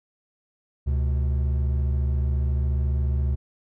triangle tone pair together, 71.09 / 125.4 Hz, C#2 / B2, +44 / +27 cents, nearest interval minor seventh, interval 983 cents, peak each -19 / -27 dBFS, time 0.86-3.36 s, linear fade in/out 20 ms, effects none

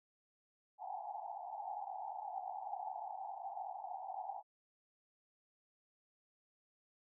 white band-pass noise, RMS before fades -45 dBFS, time 0.78-4.43 s, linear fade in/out 50 ms, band 720 to 860 Hz, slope 96 dB/octave, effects none

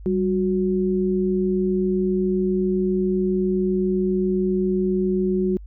sine tone pair together, 193.88 / 366.4 Hz, G3 / F#4, -19 / -17 cents, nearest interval major seventh, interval 1102 cents, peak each -21 dBFS, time 0.06-5.57 s, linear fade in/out 0 ms, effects added 50 Hz sine -36 dBFS peak until 5.66 s

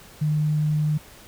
sine tone, 151.8 Hz, D#3, 42 cents flat, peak -19 dBFS, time 0.21-0.98 s, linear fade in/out 10 ms, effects pink hiss -47 dBFS RMS until 1.27 s

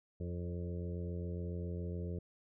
harmonic tone with a mistuned harmonic, 87.2 Hz, F2, 2 cents flat, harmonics 1 / 2 / 3 / 4 / 5 / 6 / 7, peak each -39 / -43 / -55 / -49 / -48 / -53 / -58 dBFS, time 0.2-2.19 s, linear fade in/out 5 ms, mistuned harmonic 6, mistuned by +17 cents, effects none

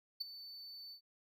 triangle tone with ADSR envelope, 4515 Hz, C#8, 31 cents sharp, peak -33 dBFS, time 0.2-1.01 s, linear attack 12 ms, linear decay 15 ms, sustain -14 dB, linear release 91 ms, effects none

